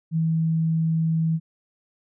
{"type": "tone", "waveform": "sine", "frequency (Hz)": 161.9, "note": "E3", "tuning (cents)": -31, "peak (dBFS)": -19, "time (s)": [0.11, 1.4], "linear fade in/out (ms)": 50, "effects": []}